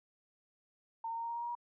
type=tone with pitch steps; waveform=sine; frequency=910 / 916.3 / 922.7 / 929.1 / 935.6 / 942.1 / 948.6 / 955.2 Hz; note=A#5 / A#5 / A#5 / A#5 / A#5 / A#5 / A#5 / A#5; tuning=-42 / -30 / -18 / -6 / +6 / +18 / +30 / +42 cents; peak=-36 dBFS; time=1.04-1.552 s; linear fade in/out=5 ms; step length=64 ms; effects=none